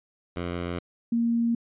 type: tone pair in turn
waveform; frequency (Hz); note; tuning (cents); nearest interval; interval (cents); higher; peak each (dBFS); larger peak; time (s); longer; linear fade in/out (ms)
10% pulse / sine; 87.31 / 233.1; F2 / A#3; 0 / 0; octave + perfect fourth; 1700; second; -21; neither; 0.36-0.79 / 1.12-1.55; neither; 5
effects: resampled to 8000 Hz